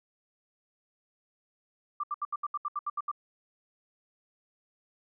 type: tone bursts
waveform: sine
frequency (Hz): 1180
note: D6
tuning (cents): +8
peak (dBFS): -29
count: 11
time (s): 2-3.115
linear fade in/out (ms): 5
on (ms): 35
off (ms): 73
effects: none